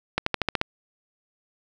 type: accelerating click train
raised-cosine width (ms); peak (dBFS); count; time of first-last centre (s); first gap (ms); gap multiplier
0.3; -6; 7; 0.18-0.614; 84; 0.94
effects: none